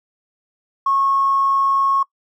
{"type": "tone with tanh clipping", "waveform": "triangle", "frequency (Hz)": 1094, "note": "C#6", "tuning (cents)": -23, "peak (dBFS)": -14, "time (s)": [0.86, 2.03], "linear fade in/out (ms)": 5, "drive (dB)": 2, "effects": ["noise-tail reverb RT60 0.1 s tail -21 dB re dry"]}